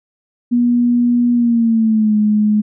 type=tone with pitch glide; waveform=sine; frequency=241.3 to 211.3 Hz; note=B3 to G#3; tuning=-40 to +30 cents; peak=-10 dBFS; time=0.51-2.62 s; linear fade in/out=20 ms; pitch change=-230 cents; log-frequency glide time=1.33-2.16 s; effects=none